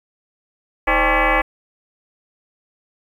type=tone with frequency modulation; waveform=sine; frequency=598 Hz; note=D5; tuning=31 cents sharp; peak=-13 dBFS; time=0.87-1.42 s; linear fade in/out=10 ms; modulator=280 Hz; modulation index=6.3; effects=8-bit

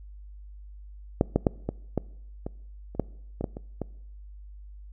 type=clicks; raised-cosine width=2 ms; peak=-6 / -7 / -6 / -14 / -11 / -19 / -27 / -10 / -17 / -14 / -23 / -16 dBFS; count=12; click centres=1.211 / 1.36 / 1.468 / 1.69 / 1.977 / 2.465 / 2.95 / 2.997 / 3.41 / 3.442 / 3.569 / 3.817 s; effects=noise-tail reverb RT60 0.8 s tail -23 dB re dry + added 50 Hz sine -42 dBFS peak until 4.92 s

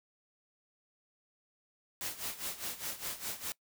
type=noise with tremolo; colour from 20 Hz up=white; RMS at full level=-37 dBFS; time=2.01-3.52 s; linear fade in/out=0 ms; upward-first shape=sine; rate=4.9 Hz; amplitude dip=80%; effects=noise-tail reverb RT60 0.1 s tail -22 dB re dry

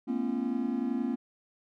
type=tone cluster; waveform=triangle; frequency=220.2 / 242.6 / 273.3 / 339.7 Hz; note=A3 / B3 / C#4 / F4; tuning=+2 / -31 / -24 / -48 cents; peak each=-35 / -29 / -31 / -36 dBFS; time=0.07-1.16 s; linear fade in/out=20 ms; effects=none

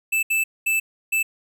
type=tone bursts at uneven times; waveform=square; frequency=2637 Hz; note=E7; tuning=in tune; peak=-19 dBFS; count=4; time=0.12-0.23 / 0.3-0.44 / 0.66-0.8 / 1.12-1.23 s; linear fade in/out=10 ms; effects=none

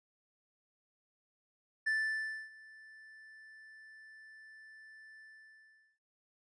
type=tone with ADSR envelope; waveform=triangle; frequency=1760 Hz; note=A6; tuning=in tune; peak=-27 dBFS; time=1.86-5.99 s; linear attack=13 ms; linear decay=620 ms; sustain=-24 dB; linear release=790 ms; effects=resampled to 22050 Hz

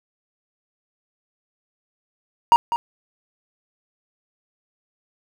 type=tone with echo; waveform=triangle; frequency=940 Hz; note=A#5; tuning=14 cents sharp; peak=-6 dBFS; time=2.52-2.56 s; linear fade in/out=0 ms; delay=200 ms; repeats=1; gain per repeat=-11 dB; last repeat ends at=2.76 s; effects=none

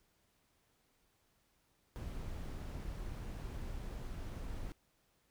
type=noise; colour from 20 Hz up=brown; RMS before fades=-43 dBFS; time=1.96-4.72 s; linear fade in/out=0 ms; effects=pink hiss -75 dBFS RMS until 5.3 s

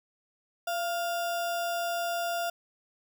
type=tone with sample-and-hold; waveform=sine; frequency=686 Hz; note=F5; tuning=31 cents flat; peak=-28 dBFS; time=0.67-2.5 s; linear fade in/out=5 ms; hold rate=2100 Hz; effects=none

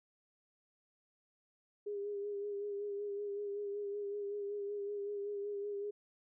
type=tone with vibrato; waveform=sine; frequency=407 Hz; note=G#4; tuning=35 cents flat; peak=-37 dBFS; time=1.86-5.91 s; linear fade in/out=10 ms; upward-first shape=sine; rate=5.3 Hz; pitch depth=31 cents each way; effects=none

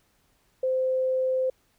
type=tone; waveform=sine; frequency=518 Hz; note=C5; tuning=17 cents flat; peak=-22 dBFS; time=0.63-1.5 s; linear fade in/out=5 ms; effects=pink hiss -67 dBFS RMS until 1.78 s

